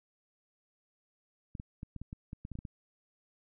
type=clicks; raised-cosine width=5 ms; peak=-29 dBFS; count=12; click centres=1.552 / 1.599 / 1.831 / 1.963 / 2.016 / 2.129 / 2.331 / 2.451 / 2.517 / 2.554 / 2.589 / 2.652 s; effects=none